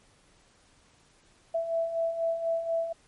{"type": "beating tone pair", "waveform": "sine", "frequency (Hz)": [659.3, 663.4], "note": ["E5", "E5"], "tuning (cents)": [0, 11], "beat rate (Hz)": 4.1, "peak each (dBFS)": [-34, -27], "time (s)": [1.54, 2.93], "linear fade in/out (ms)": 10, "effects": ["pink hiss -62 dBFS RMS until 3.07 s", "MP3 48 kbps"]}